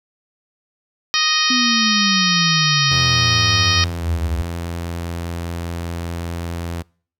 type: harmonic tone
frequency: 622 Hz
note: D#5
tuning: 1 cent flat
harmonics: 2 / 3 / 4 / 5 / 6 / 7 / 8 / 9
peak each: -23 / -23 / -23 / -23 / -23 / -23 / -23 / -23 dBFS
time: 1.14-3.84 s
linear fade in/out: 0 ms
type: exponential sweep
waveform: sine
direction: down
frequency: 255.9 to 69.3 Hz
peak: -19 dBFS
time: 1.5-4.42 s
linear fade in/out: 5 ms
type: tone with vibrato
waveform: sawtooth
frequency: 85.1 Hz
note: F2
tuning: 44 cents flat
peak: -20 dBFS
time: 2.9-6.83 s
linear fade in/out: 20 ms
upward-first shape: triangle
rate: 9.7 Hz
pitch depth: 8 cents each way
effects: noise-tail reverb RT60 0.5 s tail -26 dB re dry